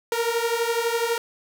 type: beating tone pair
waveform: sawtooth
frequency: 459.9 / 471.9 Hz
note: A#4 / A#4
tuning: -23 / +21 cents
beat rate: 12 Hz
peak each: -21 / -21 dBFS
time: 0.12-1.18 s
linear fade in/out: 2 ms
effects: none